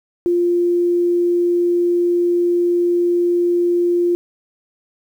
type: tone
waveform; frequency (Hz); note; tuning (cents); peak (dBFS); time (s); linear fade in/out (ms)
sine; 349.2; F4; 0; -13; 0.26-4.15; 0
effects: 8-bit